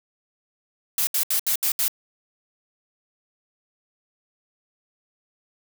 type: noise bursts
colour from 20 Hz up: blue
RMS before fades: -22 dBFS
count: 6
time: 0.98-1.881 s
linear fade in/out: 2 ms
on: 91 ms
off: 71 ms
effects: none